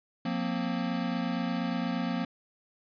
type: chord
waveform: square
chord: F suspended fourth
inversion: none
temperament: equal with one note detuned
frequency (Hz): 177.67 / 233.1 / 261.6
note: F3 / Bb3 / C4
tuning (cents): +30 / 0 / 0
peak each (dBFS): -34 / -33 / -35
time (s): 0.25-2.25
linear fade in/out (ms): 5
effects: resampled to 11025 Hz